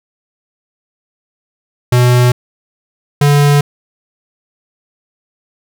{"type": "tone pair in turn", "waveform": "square", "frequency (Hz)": [123.47, 144.39], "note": ["B2", "D3"], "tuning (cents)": [0, -29], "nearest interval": "minor third", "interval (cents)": 271, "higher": "second", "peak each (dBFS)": -7, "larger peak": "neither", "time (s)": [[1.92, 2.32], [3.21, 3.61]], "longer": "neither", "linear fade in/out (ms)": 5, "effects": []}